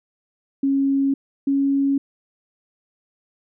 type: tone pair in turn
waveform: sine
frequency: 274.4 / 276.6 Hz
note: C#4 / C#4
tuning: -17 / -4 cents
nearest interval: unison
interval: 13 cents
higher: second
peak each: -16 dBFS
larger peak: neither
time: 0.63-1.14 / 1.47-1.98 s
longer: neither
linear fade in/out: 5 ms
effects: none